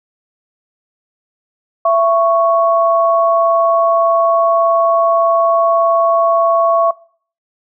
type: tone pair together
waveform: sine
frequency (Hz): 669.6 / 1108.7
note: E5 / C#6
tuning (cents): +27 / 0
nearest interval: major sixth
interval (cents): 873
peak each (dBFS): -11 / -13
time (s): 1.85-6.91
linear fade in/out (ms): 5
effects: noise-tail reverb RT60 0.5 s tail -22 dB re dry